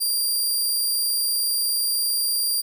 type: tone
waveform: 15% pulse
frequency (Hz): 4761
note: D8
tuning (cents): +23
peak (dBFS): -14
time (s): 0-2.62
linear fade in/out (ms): 20
effects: none